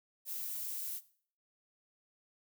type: noise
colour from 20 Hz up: violet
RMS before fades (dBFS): -40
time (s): 0.25-1.01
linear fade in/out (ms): 50
effects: noise-tail reverb RT60 0.5 s tail -17 dB re dry